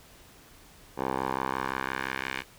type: tone with band-pass filter sweep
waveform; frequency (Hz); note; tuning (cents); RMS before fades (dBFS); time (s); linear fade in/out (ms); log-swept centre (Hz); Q
10% pulse; 65.8; C2; +10; -32; 0.96-2.44; 50; 680 to 2300; 1.7
effects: pink hiss -54 dBFS RMS until 2.58 s